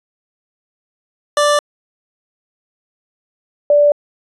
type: tone pair in turn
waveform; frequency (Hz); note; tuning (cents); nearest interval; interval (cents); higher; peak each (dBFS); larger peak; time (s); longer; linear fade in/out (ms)
25% pulse / sine; 587.3 / 584.4; D5 / D5; 0 / -9; unison; 9; first; -7; neither; 1.37-1.59 / 3.7-3.92; neither; 2
effects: resampled to 24000 Hz